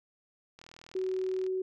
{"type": "click train", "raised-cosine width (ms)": 0.2, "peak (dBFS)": -33, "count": 36, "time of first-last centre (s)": [0.59, 1.465], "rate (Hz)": 40}
{"type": "tone", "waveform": "sine", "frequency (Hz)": 374.6, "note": "F#4", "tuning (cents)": 21, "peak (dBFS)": -29, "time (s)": [0.95, 1.62], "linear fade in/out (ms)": 5}
{"effects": []}